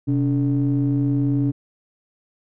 triangle ring-modulated tone, 78.4 Hz, D#2, 14 cents sharp, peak -12 dBFS, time 0.07-1.52 s, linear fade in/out 20 ms, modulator 206 Hz, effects none

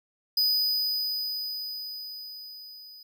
square tone with level ramp, 4978 Hz, D#8, in tune, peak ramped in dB -21 to -46 dBFS, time 0.37-3.03 s, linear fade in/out 5 ms, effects none

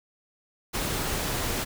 pink noise, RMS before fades -29 dBFS, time 0.73-1.65 s, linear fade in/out 20 ms, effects none

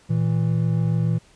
triangle tone pair together, 116.29 / 163.2 Hz, A#2 / E3, -4 / -17 cents, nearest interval tritone, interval 587 cents, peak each -19 dBFS, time 0.09-1.19 s, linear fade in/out 20 ms, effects pink hiss -55 dBFS RMS until 1.35 s + resampled to 22050 Hz

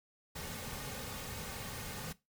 pink noise with comb filter, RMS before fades -43 dBFS, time 0.35-2.13 s, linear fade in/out 10 ms, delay 3 ms, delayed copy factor -0.6, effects noise-tail reverb RT60 0.2 s tail -17 dB re dry

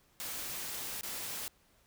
white noise with dropouts, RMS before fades -40 dBFS, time 0.2-1.48 s, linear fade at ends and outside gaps 0 ms, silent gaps 1.01-1.033 s, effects pink hiss -68 dBFS RMS until 1.86 s

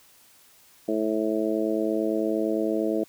harmonic tone, 108.8 Hz, A2, 19 cents flat, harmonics 2 / 3 / 4 / 5 / 6, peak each -31 / -26 / -29 / -31 / -31 dBFS, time 0.88-3.04 s, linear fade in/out 5 ms, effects white hiss -56 dBFS RMS until 3.08 s

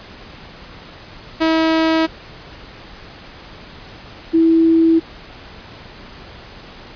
sawtooth / sine tone pair in turn, 322.1 / 327.4 Hz, E4 / E4, -40 / -12 cents, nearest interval unison, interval 28 cents, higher second, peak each -9 dBFS, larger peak neither, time 1.4-2.07 / 4.33-5 s, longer neither, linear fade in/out 20 ms, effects pink hiss -38 dBFS RMS until 6.95 s + resampled to 11025 Hz

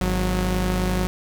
sawtooth tone pair together, 51.35 / 183 Hz, G#1 / F#3, -19 / -19 cents, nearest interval octave + minor seventh, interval 2200 cents, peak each -19 dBFS, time 0.01-1.07 s, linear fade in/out 0 ms, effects 9-bit

